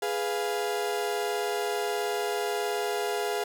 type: chord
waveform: 35% pulse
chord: F diminished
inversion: first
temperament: equal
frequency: 415.3 / 493.9 / 698.5 Hz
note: Ab4 / Cb5 / F5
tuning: 0 / 0 / 0 cents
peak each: -28 / -33 / -31 dBFS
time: 0.02-3.44 s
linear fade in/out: 5 ms
effects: none